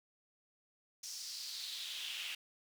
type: noise with high-pass filter sweep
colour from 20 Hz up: brown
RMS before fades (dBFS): -44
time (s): 1.03-2.35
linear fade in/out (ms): 5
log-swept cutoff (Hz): 5800 to 2700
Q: 3.9
effects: none